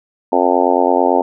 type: harmonic tone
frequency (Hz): 89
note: F2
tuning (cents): +33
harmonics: 3 / 4 / 5 / 6 / 7 / 8 / 9 / 10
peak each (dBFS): -19 / -19 / -19 / -19 / -19 / -19 / -19 / -19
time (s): 0.32-1.22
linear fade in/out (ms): 5
effects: none